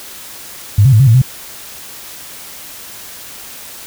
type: tone with pitch steps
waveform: sine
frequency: 102.3 / 134.2 / 108.2 / 135.5 / 112.4 / 129.3 Hz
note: G#2 / C3 / A2 / C#3 / A2 / C3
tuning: -26 / +44 / -29 / -39 / +37 / -20 cents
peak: -4 dBFS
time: 0.78-1.218 s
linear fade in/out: 5 ms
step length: 73 ms
effects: white hiss -32 dBFS RMS until 3.86 s